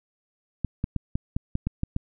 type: clicks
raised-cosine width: 5 ms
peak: -13 dBFS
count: 9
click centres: 0.647 / 0.841 / 0.963 / 1.155 / 1.365 / 1.554 / 1.67 / 1.834 / 1.964 s
effects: none